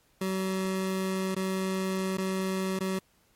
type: tone with dropouts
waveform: 25% pulse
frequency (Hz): 189.4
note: F#3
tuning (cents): +41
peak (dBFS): -24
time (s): 0.21-2.99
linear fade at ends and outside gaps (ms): 5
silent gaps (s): 1.348-1.363 / 2.172-2.181 / 2.791-2.806
effects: pink hiss -66 dBFS RMS until 3.35 s + MP3 64 kbps